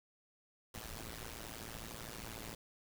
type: noise with amplitude modulation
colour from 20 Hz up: pink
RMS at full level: -43 dBFS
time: 0.74-2.55 s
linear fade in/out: 5 ms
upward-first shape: sine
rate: 113 Hz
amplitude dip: 95%
effects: none